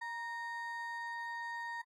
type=ring-modulated tone; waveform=triangle; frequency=1395 Hz; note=F6; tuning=2 cents flat; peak=-34 dBFS; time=0.01-1.82 s; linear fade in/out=10 ms; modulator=454 Hz; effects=AAC 32 kbps